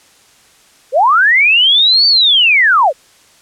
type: linear two-way sweep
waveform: sine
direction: up then down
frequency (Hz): 466.2 to 4599 to 466.2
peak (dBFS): -6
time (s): 0.92-2.93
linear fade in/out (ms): 50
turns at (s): 2.07
effects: white hiss -47 dBFS RMS until 3.41 s + low-pass 9000 Hz 12 dB/octave